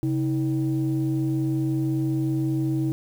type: tone pair together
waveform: sine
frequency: 134.5 / 319.9 Hz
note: C3 / D#4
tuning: +48 / +48 cents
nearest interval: octave + minor third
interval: 1500 cents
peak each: -23 dBFS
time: 0.03-2.92 s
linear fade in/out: 0 ms
effects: tanh soft clip ceiling -16 dBFS + 8-bit